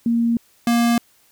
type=tone pair in turn; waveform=sine / square; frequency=233.1 / 235.5 Hz; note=A#3 / A#3; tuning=0 / +18 cents; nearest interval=unison; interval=18 cents; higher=second; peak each=-15 dBFS; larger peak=neither; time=0.06-0.37 / 0.67-0.98 s; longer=neither; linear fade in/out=2 ms; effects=white hiss -57 dBFS RMS until 1.31 s